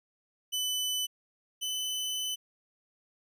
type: tone pair in turn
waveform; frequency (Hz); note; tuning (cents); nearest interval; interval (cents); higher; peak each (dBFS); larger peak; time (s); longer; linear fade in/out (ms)
sawtooth; 3000 / 3017; F#7 / F#7; +23 / +33; unison; 10; second; -26 / -28; first; 0.52-1.07 / 1.61-2.36; second; 20
effects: resampled to 32000 Hz